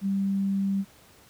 sine tone, 196 Hz, G3, in tune, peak -23 dBFS, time 0.01-0.85 s, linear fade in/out 50 ms, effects pink hiss -55 dBFS RMS until 1.29 s + high-pass 60 Hz 12 dB/octave

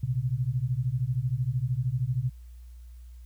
sine beating tone pair, 120 / 133 Hz, B2 / C3, -49 / +29 cents, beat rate 13 Hz, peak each -28 dBFS, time 0.03-2.3 s, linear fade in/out 5 ms, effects added 60 Hz sine -43 dBFS peak until 3.25 s + white hiss -67 dBFS RMS until 3.25 s

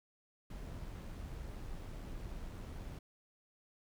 brown noise with amplitude modulation, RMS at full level -44 dBFS, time 0.5-2.99 s, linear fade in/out 5 ms, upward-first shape sine, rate 87.2 Hz, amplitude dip 25%, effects none

